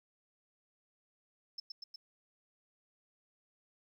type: tone with echo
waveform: sine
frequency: 5274 Hz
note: E8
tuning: in tune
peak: -39 dBFS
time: 1.58-1.6 s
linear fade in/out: 5 ms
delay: 120 ms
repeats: 3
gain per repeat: -2 dB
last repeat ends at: 1.96 s
effects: 12-bit